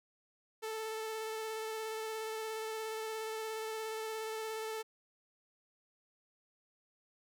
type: tone with vibrato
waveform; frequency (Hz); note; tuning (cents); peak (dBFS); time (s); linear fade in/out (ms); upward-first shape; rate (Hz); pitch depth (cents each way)
sawtooth; 440; A4; 0; -34; 0.62-4.83; 20; square; 17; 12
effects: none